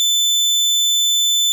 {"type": "tone", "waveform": "30% pulse", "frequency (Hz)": 3520, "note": "A7", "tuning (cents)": 0, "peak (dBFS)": -11, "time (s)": [0, 1.52], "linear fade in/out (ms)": 0, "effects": []}